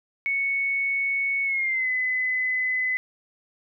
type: tone with pitch glide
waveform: sine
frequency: 2215 to 2019 Hz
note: C#7 to B6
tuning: -2 to +38 cents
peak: -22 dBFS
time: 0.26-2.97 s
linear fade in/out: 0 ms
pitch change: -160 cents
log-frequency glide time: 1.44-1.89 s
effects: none